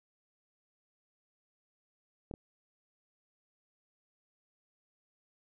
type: clicks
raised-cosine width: 2 ms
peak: -28 dBFS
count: 2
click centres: 2.312 / 2.339 s
effects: none